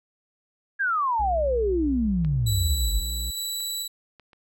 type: exponential sweep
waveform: sine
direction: down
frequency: 1661.2 to 46 Hz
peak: -21 dBFS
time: 0.79-3.02 s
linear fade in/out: 20 ms
type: tone with vibrato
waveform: triangle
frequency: 61.74 Hz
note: B1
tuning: in tune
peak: -26 dBFS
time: 1.19-3.31 s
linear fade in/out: 10 ms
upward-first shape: square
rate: 5.3 Hz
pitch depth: 12 cents each way
type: clicks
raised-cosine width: 0.3 ms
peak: -28 / -34 / -33 / -37 dBFS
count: 4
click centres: 2.248 / 3.605 / 4.197 / 4.332 s
type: tone with tremolo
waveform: 20% pulse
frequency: 3941 Hz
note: B7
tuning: 4 cents flat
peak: -22 dBFS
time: 2.46-3.88 s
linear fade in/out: 10 ms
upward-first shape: square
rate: 1.1 Hz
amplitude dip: 25%
effects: none